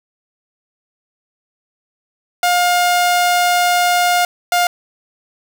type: tone pair in turn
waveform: sawtooth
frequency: 710 / 706.6 Hz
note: F5 / F5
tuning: +28 / +20 cents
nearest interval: unison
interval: 8 cents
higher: first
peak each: -8 dBFS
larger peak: neither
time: 2.43-4.25 / 4.52-4.67 s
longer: first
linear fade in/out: 2 ms
effects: none